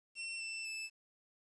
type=tone with pitch steps; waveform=sawtooth; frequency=2707 / 2668 / 2630 Hz; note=E7 / E7 / E7; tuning=+45 / +20 / -5 cents; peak=-37 dBFS; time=0.15-0.9 s; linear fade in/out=50 ms; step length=250 ms; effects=resampled to 22050 Hz + 11-bit